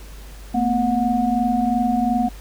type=tone cluster; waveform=sine; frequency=225.9 / 248.7 / 728 Hz; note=A3 / B3 / F#5; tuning=+46 / +12 / -28 cents; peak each=-21 dBFS; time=0.54-2.29 s; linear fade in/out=10 ms; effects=added 50 Hz sine -36 dBFS peak until 2.4 s + pink hiss -45 dBFS RMS until 2.4 s